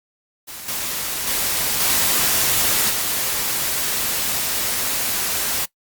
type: noise with level steps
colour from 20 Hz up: white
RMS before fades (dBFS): -34 / -25 / -21 / -18 / -22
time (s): 0.47-5.66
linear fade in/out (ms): 20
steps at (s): 0.68 / 1.27 / 1.8 / 2.9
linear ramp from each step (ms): 5
effects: noise-tail reverb RT60 0.1 s tail -19 dB re dry + Opus 48 kbps